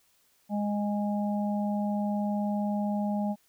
harmonic tone, 206.2 Hz, G#3, 12 cents flat, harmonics 1 / 3 / 4, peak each -27 / -36 / -36 dBFS, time 0.49-3.36 s, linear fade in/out 50 ms, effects white hiss -67 dBFS RMS until 3.48 s

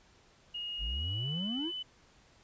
sine tone with pitch glide, 2868 to 3004 Hz, F7 to F#7, +45 to +26 cents, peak -36 dBFS, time 0.54-1.83 s, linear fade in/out 10 ms, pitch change +81 cents, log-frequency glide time 0.9-1.38 s
triangle exponential sweep, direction up, 46.25 to 364.5 Hz, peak -32 dBFS, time 0.78-1.72 s, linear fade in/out 50 ms
effects pink hiss -63 dBFS RMS until 2.43 s + resampled to 16000 Hz

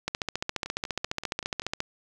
two click trains, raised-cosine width 0.2 ms, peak -19 / -11 dBFS, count 6 / 26, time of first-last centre 0.66-1.62 / 0.08-1.804 s, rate 5.21 / 14.5 Hz, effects none

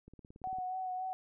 click train, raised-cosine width 3 ms, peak -40 dBFS, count 10, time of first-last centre 0.08-0.586 s, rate 17.8 Hz
sine tone with vibrato, 744 Hz, F#5, 9 cents sharp, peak -35 dBFS, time 0.44-1.13 s, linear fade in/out 0 ms, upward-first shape sine, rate 3.6 Hz, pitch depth 22 cents each way
effects none

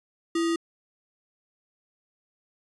sine tone with sample-and-hold, 333.7 Hz, E4, 21 cents sharp, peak -22 dBFS, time 0.35-0.56 s, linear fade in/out 5 ms, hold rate 1575 Hz, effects resampled to 22050 Hz

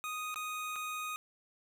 25% pulse tone with dropouts, 1244.5 Hz, D#6, in tune, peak -33 dBFS, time 0.04-1.16 s, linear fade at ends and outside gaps 0 ms, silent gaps 0.343-0.359 / 0.758-0.761 s, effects none

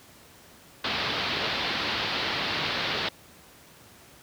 white low-pass noise, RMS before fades -29 dBFS, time 0.84-3.09 s, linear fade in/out 5 ms, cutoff 4500 Hz, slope 48 dB/octave, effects pink hiss -52 dBFS RMS until 4.22 s + high-pass 80 Hz 12 dB/octave

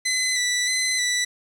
15% pulse tone with vibrato, 2000 Hz, B6, 21 cents sharp, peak -14 dBFS, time 0.05-1.25 s, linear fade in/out 10 ms, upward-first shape square, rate 1.6 Hz, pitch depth 25 cents each way, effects low-pass 11000 Hz 12 dB/octave + 8-bit

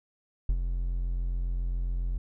triangle tone with ADSR envelope, 43.65 Hz, F1, in tune, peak -18 dBFS, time 0.49-2.18 s, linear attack 3 ms, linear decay 63 ms, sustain -7 dB, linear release 4 ms, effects none

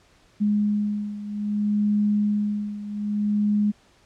sine beating tone pair, 207.7 / 208.32 Hz, G#3 / G#3, 0 / +6 cents, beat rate 0.62 Hz, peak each -22 / -26 dBFS, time 0.4-3.72 s, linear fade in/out 20 ms, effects pink hiss -58 dBFS RMS until 4.05 s + low-pass 7000 Hz 12 dB/octave

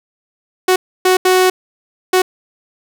sawtooth tone bursts at uneven times, 370 Hz, F#4, in tune, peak -5 dBFS, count 4, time 0.68-0.76 / 1.05-1.17 / 1.25-1.5 / 2.13-2.22 s, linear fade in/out 5 ms, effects none

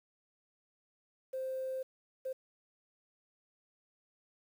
sine tone bursts at uneven times, 523.3 Hz, C5, in tune, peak -34 dBFS, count 2, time 1.33-1.83 / 2.25-2.33 s, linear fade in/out 10 ms, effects tanh soft clip ceiling -31 dBFS + 10-bit

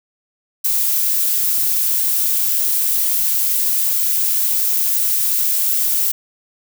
violet noise, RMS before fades -17 dBFS, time 0.64-6.12 s, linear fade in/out 10 ms, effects none

